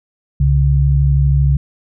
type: tone pair together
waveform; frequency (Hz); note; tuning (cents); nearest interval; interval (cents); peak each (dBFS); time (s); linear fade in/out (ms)
sine; 67 / 139.77; C2 / C#3; +42 / +15; octave + minor second; 1273; -12; 0.4-1.57; 5
effects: none